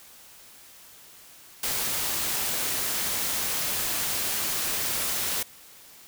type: noise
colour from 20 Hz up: white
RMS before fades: -28 dBFS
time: 1.63-5.43 s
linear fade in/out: 5 ms
effects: white hiss -50 dBFS RMS until 6.07 s